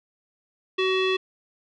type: tone with low-pass filter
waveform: square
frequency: 376.4 Hz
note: F#4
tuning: 30 cents sharp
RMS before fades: -23 dBFS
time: 0.78-1.17 s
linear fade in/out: 10 ms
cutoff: 3100 Hz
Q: 6.2
effects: none